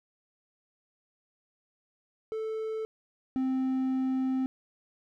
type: tone pair in turn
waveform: triangle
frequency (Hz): 439.7 / 261.4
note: A4 / C4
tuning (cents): -1 / -1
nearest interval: major sixth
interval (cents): 900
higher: first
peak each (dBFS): -29 / -24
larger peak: second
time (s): 2.32-2.85 / 3.36-4.46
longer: second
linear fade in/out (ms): 0
effects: none